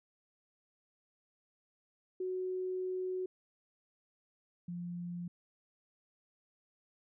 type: tone pair in turn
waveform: sine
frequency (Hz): 370 / 174.62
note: F#4 / F3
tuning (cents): 0 / 0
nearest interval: octave + minor second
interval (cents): 1300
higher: first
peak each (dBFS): -34 / -38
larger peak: first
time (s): 2.2-3.26 / 4.68-5.28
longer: first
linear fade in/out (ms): 5
effects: none